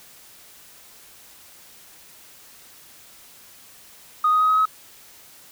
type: tone with pitch steps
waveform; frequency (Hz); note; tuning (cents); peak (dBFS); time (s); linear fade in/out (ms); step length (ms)
sine; 1241 / 1250.4 / 1259.8 / 1269.3 / 1278.8; D#6 / D#6 / D#6 / D#6 / D#6; -5 / +8 / +21 / +34 / +47; -14; 4.24-4.655; 5; 83
effects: tanh soft clip ceiling -11 dBFS + white hiss -48 dBFS RMS until 5.51 s